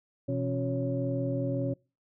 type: tone cluster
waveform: sine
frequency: 126 / 167.9 / 275 / 360.3 / 555 Hz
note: B2 / E3 / C#4 / F#4 / C#5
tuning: +35 / +32 / -14 / -46 / +2 cents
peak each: -31 / -40 / -32 / -39 / -33 dBFS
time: 0.28-1.74 s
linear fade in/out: 10 ms
effects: noise-tail reverb RT60 0.3 s tail -24 dB re dry + tanh soft clip ceiling -16 dBFS